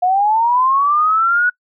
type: linear sweep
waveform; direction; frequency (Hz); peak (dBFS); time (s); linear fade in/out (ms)
sine; up; 710 to 1480; -11; 0.02-1.5; 10
effects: noise-tail reverb RT60 0.1 s tail -25 dB re dry

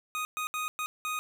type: tone bursts at uneven times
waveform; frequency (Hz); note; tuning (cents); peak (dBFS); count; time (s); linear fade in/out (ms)
25% pulse; 1244.5; D#6; 0; -27; 5; 0.15-0.25 / 0.37-0.47 / 0.54-0.68 / 0.79-0.86 / 1.05-1.19; 0
effects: none

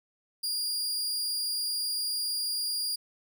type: tone with amplitude modulation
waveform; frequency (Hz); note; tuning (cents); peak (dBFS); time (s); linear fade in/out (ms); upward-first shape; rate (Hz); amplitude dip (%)
sawtooth; 4811; D8; +41; -24; 0.43-2.96; 10; sine; 230; 45
effects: none

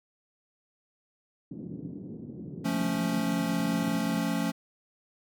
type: band-pass noise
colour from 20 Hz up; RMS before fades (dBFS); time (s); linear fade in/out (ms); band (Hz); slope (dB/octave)
pink; -40; 1.51-4.2; 5; 140 to 320; 24
type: chord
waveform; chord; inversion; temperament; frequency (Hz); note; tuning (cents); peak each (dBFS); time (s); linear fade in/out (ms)
square; F augmented; none; equal; 174.61 / 220 / 277.2; F3 / A3 / C#4; 0 / 0 / 0; -32; 2.64-4.52; 20
effects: none

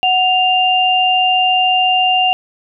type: tone pair together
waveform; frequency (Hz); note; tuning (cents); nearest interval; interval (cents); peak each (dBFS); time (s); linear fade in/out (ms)
sine; 740 / 2794; F#5 / F7; 0 / 0; octave + major seventh; 2300; -13; 0.03-2.33; 0
effects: none

